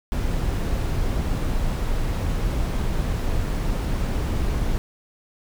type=noise; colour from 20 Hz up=brown; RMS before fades=-23 dBFS; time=0.12-4.78 s; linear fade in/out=0 ms; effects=none